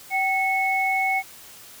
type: tone pair together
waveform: sine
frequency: 767.6 / 2199 Hz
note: G5 / C#7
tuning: -37 / -14 cents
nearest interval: octave + tritone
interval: 1823 cents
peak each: -23 / -22 dBFS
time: 0.1-1.23 s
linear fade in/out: 50 ms
effects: white hiss -45 dBFS RMS until 1.8 s